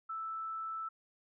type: tone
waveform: sine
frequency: 1318.5 Hz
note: E6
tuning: in tune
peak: -37 dBFS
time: 0.09-0.89 s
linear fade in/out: 10 ms
effects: none